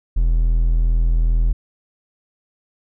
triangle tone, 41.2 Hz, E1, in tune, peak -11 dBFS, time 0.16-1.53 s, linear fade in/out 10 ms, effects none

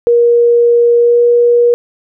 sine tone with pitch glide, 474 to 478.1 Hz, A#4 to A#4, +29 to +44 cents, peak -5 dBFS, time 0.07-1.74 s, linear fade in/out 0 ms, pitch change +15 cents, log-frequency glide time 0.97-1.22 s, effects none

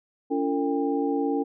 sine tone cluster, 283.3 / 341.3 / 453.7 / 799 Hz, C#4 / F4 / A#4 / G5, +38 / -40 / -47 / +33 cents, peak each -25 / -31 / -28 / -32 dBFS, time 0.3-1.44 s, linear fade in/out 20 ms, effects none

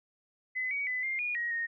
sine tone with pitch steps, 2023 / 2257 / 2007 / 2110 / 2443 / 1891 / 1856 Hz, B6 / C#7 / B6 / C7 / D#7 / A#6 / A#6, +41 / +31 / +27 / +14 / -32 / +24 / -8 cents, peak -30 dBFS, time 0.55-1.67 s, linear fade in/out 20 ms, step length 160 ms, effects none

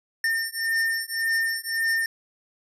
square beating tone pair, 1811 / 1812.8 Hz, A6 / A#6, +49 / -49 cents, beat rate 1.8 Hz, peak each -27 dBFS, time 0.24-2.06 s, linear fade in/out 2 ms, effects resampled to 32000 Hz

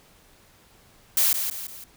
blue noise with echo, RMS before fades -20 dBFS, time 1.17-1.33 s, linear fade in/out 2 ms, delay 170 ms, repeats 3, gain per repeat -7 dB, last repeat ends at 1.84 s, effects pink hiss -56 dBFS RMS until 1.96 s

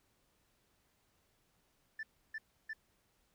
sine tone bursts, 1763 Hz, A6, 3 cents sharp, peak -37 dBFS, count 3, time 1.99-2.733 s, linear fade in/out 5 ms, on 41 ms, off 310 ms, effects tanh soft clip ceiling -38 dBFS + pink hiss -75 dBFS RMS until 3.34 s

